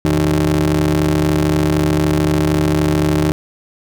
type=ring-modulated tone; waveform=30% pulse; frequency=73.42 Hz; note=D2; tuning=in tune; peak=-7 dBFS; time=0.05-3.32 s; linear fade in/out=0 ms; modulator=235 Hz; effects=none